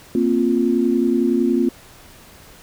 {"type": "chord", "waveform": "sine", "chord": "Bb suspended second", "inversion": "none", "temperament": "equal with one note detuned", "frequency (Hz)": [233.1, 263.9, 349.2], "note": ["Bb3", "C4", "F4"], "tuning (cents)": [0, 15, 0], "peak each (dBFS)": -19, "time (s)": [0.15, 1.69], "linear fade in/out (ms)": 2, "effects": ["pink hiss -45 dBFS RMS until 2.62 s"]}